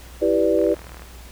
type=chord; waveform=sine; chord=E minor seventh; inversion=none; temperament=equal; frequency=329.6 / 392 / 493.9 / 587.3 Hz; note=E4 / G4 / B4 / D5; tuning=0 / 0 / 0 / 0 cents; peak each=-21 dBFS; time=0.21-0.75 s; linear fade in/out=20 ms
type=click train; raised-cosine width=0.5 ms; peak=-25 dBFS; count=18; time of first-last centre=0.59-1.02 s; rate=39.5 Hz
effects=added 60 Hz sine -40 dBFS peak until 1.31 s + pink hiss -45 dBFS RMS until 1.31 s